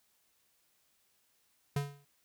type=tone with exponential decay; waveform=square; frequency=142.3 Hz; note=C#3; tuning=46 cents sharp; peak=-28 dBFS; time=1.76-2.05 s; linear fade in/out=5 ms; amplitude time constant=61 ms; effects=white hiss -73 dBFS RMS until 2.24 s